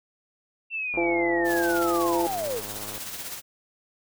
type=linear sweep; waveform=sine; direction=down; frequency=2706 to 403.8 Hz; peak=-27 dBFS; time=0.7-2.62 s; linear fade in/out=50 ms
type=click train; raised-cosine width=1 ms; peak=-27 dBFS; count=213; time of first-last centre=0.94-2.978 s; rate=104 Hz
type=harmonic tone; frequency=170.5 Hz; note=F3; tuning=41 cents flat; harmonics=2 / 3 / 4 / 5; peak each=-24 / -29 / -30 / -32 dBFS; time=0.97-2.27 s; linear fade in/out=5 ms
type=noise with tremolo; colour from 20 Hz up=white; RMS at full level=-34 dBFS; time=1.44-3.42 s; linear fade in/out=50 ms; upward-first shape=sine; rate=16 Hz; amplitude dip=45%
effects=none